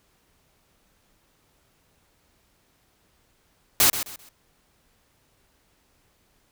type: noise with echo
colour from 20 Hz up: white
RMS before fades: -17 dBFS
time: 3.8-3.9 s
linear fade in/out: 2 ms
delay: 130 ms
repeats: 3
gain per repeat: -11 dB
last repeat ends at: 4.29 s
effects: pink hiss -65 dBFS RMS until 6.51 s